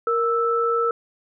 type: tone pair together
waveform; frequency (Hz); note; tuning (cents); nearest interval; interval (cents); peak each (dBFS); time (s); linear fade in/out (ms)
sine; 466.2 / 1318.6; A#4 / E6; 0 / 0; octave + tritone; 1800; -21; 0.07-0.91; 2
effects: none